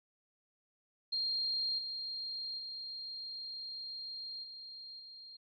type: tone with level steps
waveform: sine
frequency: 4211 Hz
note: C8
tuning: 10 cents sharp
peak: -32 / -38 / -41 / -46 / -49 dBFS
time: 1.12-5.37 s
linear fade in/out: 10 ms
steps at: 1.78 / 2.58 / 4.43 / 4.99 s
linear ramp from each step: 10 ms
effects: none